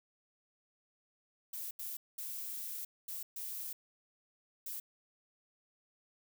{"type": "noise bursts at uneven times", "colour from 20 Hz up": "violet", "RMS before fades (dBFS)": -42, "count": 6, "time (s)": [[1.53, 1.71], [1.79, 1.97], [2.18, 2.85], [3.08, 3.23], [3.36, 3.73], [4.66, 4.8]], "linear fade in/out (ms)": 5, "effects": []}